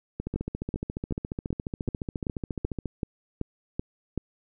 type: two click trains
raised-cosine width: 3 ms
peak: -15 / -18 dBFS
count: 11 / 39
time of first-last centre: 0.36-4.177 / 0.2-2.857 s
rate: 2.62 / 14.3 Hz
effects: none